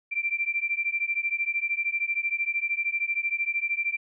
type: beating tone pair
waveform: sine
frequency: 2349 / 2362 Hz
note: D7 / D7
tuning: 0 / +9 cents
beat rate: 13 Hz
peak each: -28 dBFS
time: 0.11-3.97 s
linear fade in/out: 20 ms
effects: none